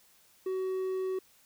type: tone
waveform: triangle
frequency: 376 Hz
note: F#4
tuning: 28 cents sharp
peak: -28 dBFS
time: 0.46-1.19 s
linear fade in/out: 5 ms
effects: white hiss -63 dBFS RMS until 1.45 s